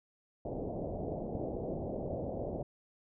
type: low-pass noise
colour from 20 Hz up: white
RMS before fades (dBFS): -38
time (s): 0.45-2.63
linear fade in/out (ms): 5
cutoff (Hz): 680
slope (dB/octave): 48
effects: none